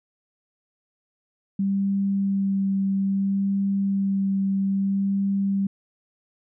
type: tone with vibrato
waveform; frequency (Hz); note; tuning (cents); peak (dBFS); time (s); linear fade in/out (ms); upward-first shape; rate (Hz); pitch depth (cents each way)
sine; 196; G3; 0; -20; 1.59-5.67; 5; sine; 0.61; 11
effects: none